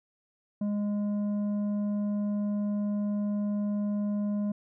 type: tone with tanh clipping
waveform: sine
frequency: 206.1 Hz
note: G#3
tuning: 13 cents flat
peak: -28 dBFS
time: 0.61-4.52 s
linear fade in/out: 5 ms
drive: 7 dB
effects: none